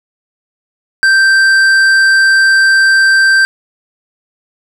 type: tone with tanh clipping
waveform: triangle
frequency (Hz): 1566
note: G6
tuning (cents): -2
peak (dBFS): -7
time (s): 1.03-3.45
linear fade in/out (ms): 0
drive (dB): 14
effects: none